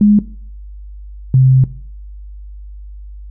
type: tone pair in turn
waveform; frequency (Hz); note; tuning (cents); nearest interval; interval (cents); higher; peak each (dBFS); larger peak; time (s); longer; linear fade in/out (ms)
sine; 207.7 / 130.84; G#3 / C3; 0 / 0; minor sixth; 800; first; -5; neither; 0.01-0.19 / 1.34-1.64; second; 2
effects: noise-tail reverb RT60 0.5 s tail -18 dB re dry + added 50 Hz sine -29 dBFS peak until 3.3 s